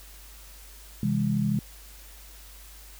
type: chord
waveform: sine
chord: C augmented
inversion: none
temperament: just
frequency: 130.81 / 163.52 / 204.4 Hz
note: C3 / E3 / G#3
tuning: 0 / -14 / -27 cents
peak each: -28 / -29 / -25 dBFS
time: 1.03-1.59 s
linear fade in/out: 2 ms
effects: added 50 Hz sine -47 dBFS peak until 2.99 s + white hiss -50 dBFS RMS until 2.99 s